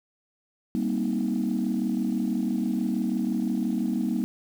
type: chord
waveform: sine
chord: C minor seventh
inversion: second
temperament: just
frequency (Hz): 196.22 / 235.5 / 261.6 / 314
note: G3 / Bb3 / C4 / Eb4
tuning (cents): +2 / +18 / 0 / +16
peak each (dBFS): -28 / -26 / -31 / -30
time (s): 0.75-4.24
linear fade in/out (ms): 0
effects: tanh soft clip ceiling -17 dBFS + 8-bit